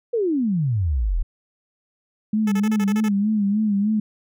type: exponential sweep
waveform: sine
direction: down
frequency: 494.6 to 35.16 Hz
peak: -18 dBFS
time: 0.13-1.23 s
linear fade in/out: 10 ms
type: tone with vibrato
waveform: sine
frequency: 207.7 Hz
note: G#3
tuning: in tune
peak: -17 dBFS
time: 2.33-4 s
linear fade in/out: 5 ms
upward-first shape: sine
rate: 3.3 Hz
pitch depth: 85 cents each way
type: tone bursts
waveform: 10% pulse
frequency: 433.6 Hz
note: A4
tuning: 25 cents flat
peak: -21 dBFS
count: 8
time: 2.47-3.086 s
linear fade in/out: 5 ms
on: 49 ms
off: 32 ms
effects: none